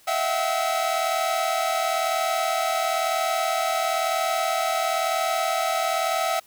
45% pulse tone cluster, 642 / 683 / 761 / 1295 Hz, E5 / F5 / F#5 / E6, -46 / -39 / +48 / -31 cents, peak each -29 / -27 / -27 / -28 dBFS, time 0.07-6.4 s, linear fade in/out 10 ms, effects white hiss -55 dBFS RMS until 6.46 s

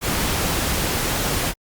pink noise, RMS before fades -22 dBFS, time 0.01-1.54 s, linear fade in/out 50 ms, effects Opus 48 kbps

